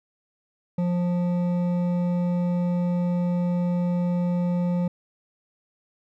sine tone with hard clipping, 176.4 Hz, F3, 18 cents sharp, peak -23 dBFS, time 0.78-4.88 s, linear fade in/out 5 ms, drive 9 dB, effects none

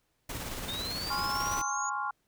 pink noise with tremolo, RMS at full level -37 dBFS, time 0.29-1.62 s, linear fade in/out 5 ms, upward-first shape square, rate 18 Hz, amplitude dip 30%
sine linear sweep, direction up, 3600 to 6850 Hz, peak -35 dBFS, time 0.68-1.9 s, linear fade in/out 10 ms
sine chord, Db major seventh, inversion second, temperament equal, 830.6 / 1046.5 / 1108.7 / 1396.9 Hz, Ab5 / C6 / Db6 / F6, 0 / 0 / 0 / 0 cents, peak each -36 dBFS, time 1.1-2.11 s, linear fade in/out 5 ms
effects pink hiss -75 dBFS RMS until 2.27 s

